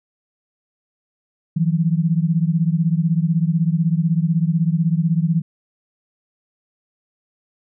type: beating tone pair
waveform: sine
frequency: 160 / 176 Hz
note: D#3 / F3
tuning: +49 / +14 cents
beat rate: 16 Hz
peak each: -17 / -19 dBFS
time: 1.56-5.42 s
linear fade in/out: 10 ms
effects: none